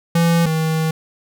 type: tone pair in turn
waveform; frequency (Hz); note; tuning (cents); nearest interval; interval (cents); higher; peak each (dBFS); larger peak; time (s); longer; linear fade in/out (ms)
square; 168.3 / 159.44; E3 / D#3; +36 / +43; minor second; 93; first; -13 / -17; first; 0.15-0.46 / 0.46-0.91; second; 5
effects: none